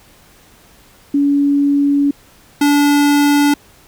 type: tone pair in turn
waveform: sine / square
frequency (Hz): 283.9 / 288.7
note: C#4 / D4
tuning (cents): +41 / -30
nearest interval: unison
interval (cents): 29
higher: second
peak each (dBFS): -10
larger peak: neither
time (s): 1.14-2.11 / 2.61-3.54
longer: first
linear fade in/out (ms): 5
effects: pink hiss -47 dBFS RMS until 3.87 s